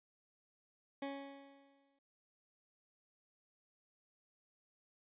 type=tone with exponential decay; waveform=20% pulse; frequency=277.2 Hz; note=C#4; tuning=in tune; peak=-34 dBFS; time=1.02-1.99 s; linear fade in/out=5 ms; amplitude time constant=210 ms; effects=resampled to 8000 Hz